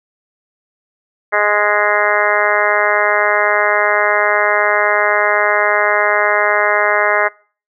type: harmonic tone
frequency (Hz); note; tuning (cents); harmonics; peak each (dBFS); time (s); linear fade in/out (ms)
207.9; G#3; +2; 2 / 3 / 4 / 5 / 6 / 7 / 8 / 9 / 10; -22 / -17 / -21 / -21 / -20 / -21 / -19 / -20 / -21; 1.32-7.29; 20
effects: noise-tail reverb RT60 0.4 s tail -24 dB re dry